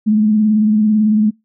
sine tone with vibrato, 213.9 Hz, A3, 49 cents flat, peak -9 dBFS, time 0.06-1.31 s, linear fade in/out 20 ms, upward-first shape sine, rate 18 Hz, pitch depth 40 cents each way, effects noise-tail reverb RT60 0.2 s tail -25 dB re dry

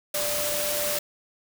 sine tone in noise, 590 Hz, D5, 8 cents sharp, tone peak -30 dBFS, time 0.14-0.99 s, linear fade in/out 5 ms, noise white, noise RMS -28 dBFS, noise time 0.14-0.99 s, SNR -5 dB, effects none

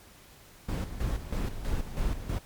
brown noise with tremolo, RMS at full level -29 dBFS, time 0.68-2.39 s, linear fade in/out 10 ms, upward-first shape square, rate 3.1 Hz, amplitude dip 65%, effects pink hiss -54 dBFS RMS until 2.45 s + MP3 96 kbps

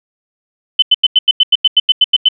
sine tone bursts, 3035 Hz, F#7, 43 cents sharp, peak -4 dBFS, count 13, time 0.79-2.287 s, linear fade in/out 5 ms, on 33 ms, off 89 ms, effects none

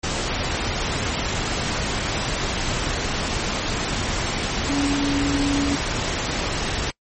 sine tone in noise, 282.4 Hz, C#4, 32 cents sharp, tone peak -20 dBFS, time 4.69-5.76 s, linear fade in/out 10 ms, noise pink, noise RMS -24 dBFS, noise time 0.03-6.91 s, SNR +1 dB, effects noise-tail reverb RT60 0.1 s tail -25 dB re dry + MP3 32 kbps

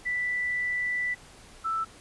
sine tone pair in turn, 1975.5 / 1321.9 Hz, B6 / E6, 0 / +4 cents, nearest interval perfect fifth, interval 696 cents, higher first, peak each -26 dBFS, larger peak neither, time 0.05-1.15 / 1.64-1.85 s, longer first, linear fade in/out 20 ms, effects pink hiss -51 dBFS RMS until 2 s + resampled to 24000 Hz

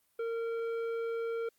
triangle tone with tanh clipping, 459.6 Hz, A#4, 25 cents flat, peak -34 dBFS, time 0.19-1.49 s, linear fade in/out 5 ms, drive 14 dB, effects white hiss -73 dBFS RMS until 1.58 s + Opus 32 kbps

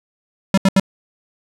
square tone bursts, 192.8 Hz, G3, 28 cents flat, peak -10 dBFS, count 3, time 0.54-0.798 s, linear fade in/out 2 ms, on 36 ms, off 75 ms, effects low-pass 9000 Hz 12 dB/octave + 7-bit

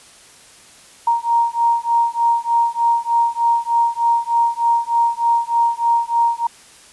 sine beating tone pair, 932.3 / 935.6 Hz, A#5 / A#5, 0 / +6 cents, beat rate 3.3 Hz, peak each -17 dBFS, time 1.07-6.47 s, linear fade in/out 5 ms, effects white hiss -45 dBFS RMS until 6.92 s + resampled to 24000 Hz

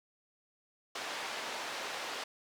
pink band-pass noise, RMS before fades -40 dBFS, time 0.95-2.24 s, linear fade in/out 5 ms, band 600 to 5100 Hz, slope 12 dB/octave, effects none

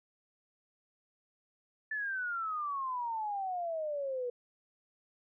sine exponential sweep, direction down, 1760 to 481 Hz, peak -33 dBFS, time 1.91-4.3 s, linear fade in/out 5 ms, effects none

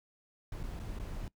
brown noise with dropouts, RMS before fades -40 dBFS, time 0.52-1.28 s, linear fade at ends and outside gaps 2 ms, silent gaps 0.632-0.636 / 0.793-0.798 / 0.989-0.997 s, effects noise-tail reverb RT60 0.1 s tail -21 dB re dry

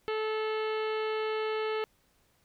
harmonic tone with a mistuned harmonic, 434.8 Hz, A4, 21 cents flat, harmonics 1 / 2 / 3 / 4 / 5 / 6 / 7 / 8 / 9 / 10, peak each -30 / -40 / -39 / -44 / -43 / -46 / -46 / -53 / -54 / -53 dBFS, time 0.08-1.84 s, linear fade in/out 0 ms, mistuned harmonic 6, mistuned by +38 cents, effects pink hiss -69 dBFS RMS until 2.44 s

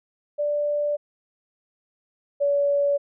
sine tone pair in turn, 587.3 / 569.6 Hz, D5 / C#5, 0 / +47 cents, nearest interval minor second, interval 53 cents, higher first, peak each -21 / -18 dBFS, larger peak second, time 0.38-0.97 / 2.4-2.98 s, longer first, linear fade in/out 20 ms, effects none

